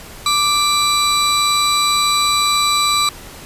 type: tone pair together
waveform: 35% pulse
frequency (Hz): 1174.7 / 3951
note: D6 / B7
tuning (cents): 0 / 0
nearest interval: octave + major sixth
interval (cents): 2100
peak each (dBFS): -14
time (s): 0.26-3.09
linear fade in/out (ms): 2
effects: pink hiss -36 dBFS RMS until 3.45 s + resampled to 32000 Hz